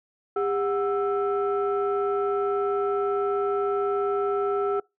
sine tone cluster, 401.5 / 736 / 1323 Hz, G4 / F#5 / E6, +41 / -9 / +6 cents, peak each -23 / -30 / -29 dBFS, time 0.36-4.8 s, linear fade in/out 5 ms, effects noise-tail reverb RT60 0.2 s tail -24 dB re dry + tanh soft clip ceiling -16 dBFS

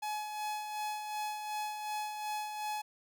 45% pulse tone with tremolo, 847 Hz, G#5, 34 cents sharp, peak -34 dBFS, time 0.02-2.82 s, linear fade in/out 10 ms, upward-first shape sine, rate 2.7 Hz, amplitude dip 45%, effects none

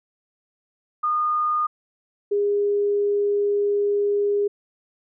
sine tone pair in turn, 1223 / 408.1 Hz, D#6 / G#4, -30 / -30 cents, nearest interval octave + perfect fifth, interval 1900 cents, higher first, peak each -19 / -18 dBFS, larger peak second, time 1.03-1.67 / 2.31-4.48 s, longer second, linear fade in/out 10 ms, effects none

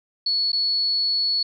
sine tone with dropouts, 4400 Hz, C#8, 14 cents flat, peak -19 dBFS, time 0.26-1.43 s, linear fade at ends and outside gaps 5 ms, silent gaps 0.519-0.529 s, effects none

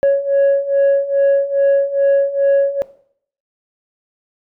sine beating tone pair, 554.4 / 556.8 Hz, C#5 / C#5, 0 / +8 cents, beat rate 2.4 Hz, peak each -14 / -11 dBFS, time 0.03-2.82 s, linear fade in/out 0 ms, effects noise-tail reverb RT60 0.6 s tail -17 dB re dry + tanh soft clip ceiling -8 dBFS

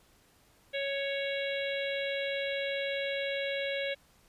harmonic tone, 554.4 Hz, C#5, in tune, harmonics 1 / 3 / 4 / 5 / 6 / 7, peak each -33 / -40 / -38 / -42 / -42 / -43 dBFS, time 0.73-3.95 s, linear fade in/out 20 ms, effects pink hiss -64 dBFS RMS until 4.28 s + resampled to 32000 Hz

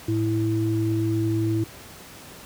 sine tone pair together, 110 / 328.9 Hz, A2 / E4, 0 / -4 cents, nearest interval octave + perfect fifth, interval 1896 cents, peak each -23 dBFS, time 0.08-1.64 s, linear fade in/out 5 ms, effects pink hiss -43 dBFS RMS until 2.45 s + high-pass 60 Hz 12 dB/octave

